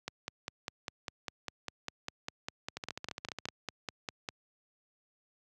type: two click trains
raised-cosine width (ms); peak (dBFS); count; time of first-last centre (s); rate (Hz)
0.2; -21 / -19; 11 / 22; 2.77-3.455 / 0.08-4.288; 14.6 / 4.99
effects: high-pass 80 Hz 12 dB/octave